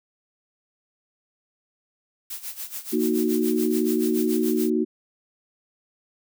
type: noise with tremolo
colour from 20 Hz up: blue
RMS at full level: -32 dBFS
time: 2.3-4.7 s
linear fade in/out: 5 ms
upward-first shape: sine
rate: 7 Hz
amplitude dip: 80%
type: chord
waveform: sine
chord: D# minor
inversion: second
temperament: equal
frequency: 233.1 / 311.1 / 370 Hz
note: A#3 / D#4 / F#4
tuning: 0 / 0 / 0 cents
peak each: -24 dBFS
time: 2.92-4.85 s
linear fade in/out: 20 ms
effects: none